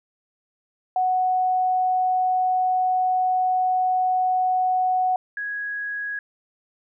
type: tone pair in turn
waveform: sine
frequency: 740 / 1661.2 Hz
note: F#5 / G#6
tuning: 0 / 0 cents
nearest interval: octave + major second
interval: 1400 cents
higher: second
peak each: -18 / -26 dBFS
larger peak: first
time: 0.96-5.16 / 5.37-6.19 s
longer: first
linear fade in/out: 2 ms
effects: none